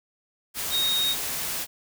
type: tone in noise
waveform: sine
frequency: 3741 Hz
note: A#7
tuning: 5 cents sharp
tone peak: -22 dBFS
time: 0.7-1.16 s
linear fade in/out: 50 ms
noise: white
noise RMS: -30 dBFS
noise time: 0.54-1.67 s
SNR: +5 dB
effects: none